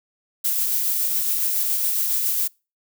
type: noise with tremolo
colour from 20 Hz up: violet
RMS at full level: -21 dBFS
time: 0.44-2.48 s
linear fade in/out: 10 ms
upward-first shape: sine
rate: 7.2 Hz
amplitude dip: 25%
effects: noise-tail reverb RT60 0.3 s tail -26 dB re dry